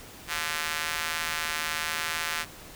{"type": "tone with high-pass filter", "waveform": "square", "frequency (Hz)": 79.5, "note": "D#2", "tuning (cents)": 38, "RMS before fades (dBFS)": -31, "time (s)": [0.27, 2.46], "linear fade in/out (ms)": 50, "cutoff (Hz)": 1600, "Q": 1.2, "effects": ["pink hiss -46 dBFS RMS until 2.75 s"]}